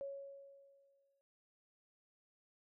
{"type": "tone with exponential decay", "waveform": "sine", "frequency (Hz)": 554.4, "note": "C#5", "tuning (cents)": 0, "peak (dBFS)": -40, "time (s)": [0.01, 1.21], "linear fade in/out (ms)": 0, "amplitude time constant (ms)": 260, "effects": []}